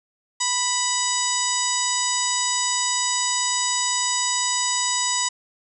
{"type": "harmonic tone with a mistuned harmonic", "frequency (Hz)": 987.8, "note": "B5", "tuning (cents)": 0, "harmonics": [1, 2, 3, 4, 5, 6, 7, 8], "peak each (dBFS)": [-27, -31, -32, -31, -29, -32, -27, -26], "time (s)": [0.4, 5.29], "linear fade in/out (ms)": 10, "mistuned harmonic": 4, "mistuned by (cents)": -69, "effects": []}